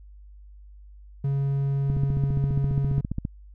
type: tone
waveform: triangle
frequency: 138.59 Hz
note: C#3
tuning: in tune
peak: -20 dBFS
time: 1.24-3.01 s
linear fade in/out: 5 ms
type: click train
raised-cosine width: 5 ms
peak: -15 dBFS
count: 21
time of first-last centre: 1.9-3.251 s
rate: 14.8 Hz
effects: added 50 Hz sine -44 dBFS peak until 3.54 s